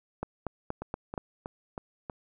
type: two click trains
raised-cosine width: 1 ms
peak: -22 / -18 dBFS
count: 5 / 5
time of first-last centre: 0.82-2.098 / 0.23-1.178 s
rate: 3.13 / 4.22 Hz
effects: none